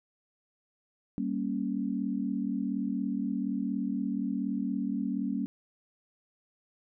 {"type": "chord", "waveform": "sine", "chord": "G diminished", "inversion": "none", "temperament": "equal", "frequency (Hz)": [196, 233.1, 277.2], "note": ["G3", "Bb3", "Db4"], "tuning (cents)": [0, 0, 0], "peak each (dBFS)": -33, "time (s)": [1.18, 5.46], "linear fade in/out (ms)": 0, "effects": []}